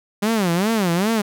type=tone with vibrato; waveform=sawtooth; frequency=196 Hz; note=G3; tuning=in tune; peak=-13 dBFS; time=0.22-1.22 s; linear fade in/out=10 ms; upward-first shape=sine; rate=2.5 Hz; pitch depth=270 cents each way; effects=none